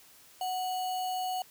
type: tone with sample-and-hold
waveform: sine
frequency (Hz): 740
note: F#5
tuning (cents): 0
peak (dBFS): -30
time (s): 0.41-1.42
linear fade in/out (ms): 2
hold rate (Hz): 3675
effects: white hiss -57 dBFS RMS until 1.5 s